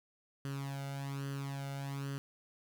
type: tone with flanger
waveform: sawtooth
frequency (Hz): 138.59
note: C#3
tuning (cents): 0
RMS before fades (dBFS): -40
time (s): 0.45-2.18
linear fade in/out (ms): 0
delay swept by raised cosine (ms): 0.65 to 1.41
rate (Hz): 1.2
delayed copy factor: +0.7
effects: none